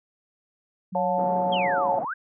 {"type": "tone with vibrato", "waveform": "sine", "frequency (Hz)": 185, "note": "F#3", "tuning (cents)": 0, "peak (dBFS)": -31, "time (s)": [0.92, 1.68], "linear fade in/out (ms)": 10, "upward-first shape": "sine", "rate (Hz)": 12, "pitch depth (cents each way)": 10}
{"type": "chord", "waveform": "sine", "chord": "Db augmented", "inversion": "none", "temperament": "equal with one note detuned", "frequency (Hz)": [554.4, 716.8, 880], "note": ["Db5", "F5", "A5"], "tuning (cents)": [0, 45, 0], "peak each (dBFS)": -26, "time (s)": [0.95, 1.99], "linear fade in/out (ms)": 2}
{"type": "band-pass noise", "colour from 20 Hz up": "pink", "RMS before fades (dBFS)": -37, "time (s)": [1.18, 2.05], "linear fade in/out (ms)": 2, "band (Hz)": [170, 1000], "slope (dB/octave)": 24}
{"type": "exponential two-way sweep", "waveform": "sine", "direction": "down then up", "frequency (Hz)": [3355, 631, 1683], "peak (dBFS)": -27, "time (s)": [1.52, 2.14], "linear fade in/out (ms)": 10, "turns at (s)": 2}
{"effects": []}